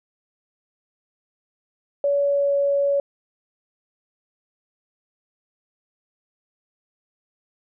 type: tone with pitch glide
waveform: sine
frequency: 567 to 563.1 Hz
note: C#5 to C#5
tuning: +39 to +27 cents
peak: -17 dBFS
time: 2.04-3 s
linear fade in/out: 2 ms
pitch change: -12 cents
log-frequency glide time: 2.2-2.55 s
effects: none